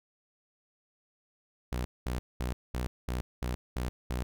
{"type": "tone bursts", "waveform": "sawtooth", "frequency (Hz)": 61.74, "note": "B1", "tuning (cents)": 0, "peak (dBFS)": -27, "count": 8, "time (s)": [1.72, 4.23], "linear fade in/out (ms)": 0, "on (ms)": 130, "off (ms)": 210, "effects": []}